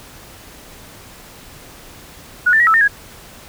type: tone with pitch steps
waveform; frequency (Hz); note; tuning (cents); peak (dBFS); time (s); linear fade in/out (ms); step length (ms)
sine; 1460 / 1775 / 1908 / 1312 / 1817 / 1655; F#6 / A6 / A#6 / E6 / A#6 / G#6; -24 / +15 / +40 / -9 / -45 / -6; -9; 2.46-2.88; 10; 70
effects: pink hiss -40 dBFS RMS until 3.48 s